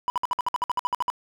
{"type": "tone bursts", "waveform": "triangle", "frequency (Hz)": 987.8, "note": "B5", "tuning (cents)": 0, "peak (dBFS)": -19, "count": 14, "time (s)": [0.08, 1.101], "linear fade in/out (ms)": 0, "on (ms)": 20, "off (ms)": 57, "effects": []}